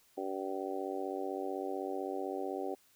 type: harmonic tone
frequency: 95.8 Hz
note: G2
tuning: 39 cents flat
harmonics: 3 / 4 / 5 / 6 / 7 / 8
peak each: -42 / -39 / -43 / -43 / -49 / -42 dBFS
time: 0.17-2.75 s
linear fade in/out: 10 ms
effects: white hiss -67 dBFS RMS until 2.95 s